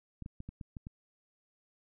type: clicks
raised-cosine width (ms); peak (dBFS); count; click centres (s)
5; -30; 7; 0.223 / 0.261 / 0.404 / 0.49 / 0.612 / 0.768 / 0.869
effects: none